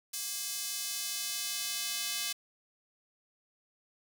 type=tone with high-pass filter sweep; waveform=square; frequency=233.1 Hz; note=A#3; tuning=in tune; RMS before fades=-36 dBFS; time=0.13-2.33 s; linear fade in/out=10 ms; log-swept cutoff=5900 to 3500 Hz; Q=0.91; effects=10-bit